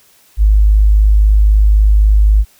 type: tone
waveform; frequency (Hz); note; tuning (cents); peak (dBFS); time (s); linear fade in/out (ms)
sine; 51.91; G#1; 0; -5; 0.37-2.45; 50
effects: white hiss -49 dBFS RMS until 2.59 s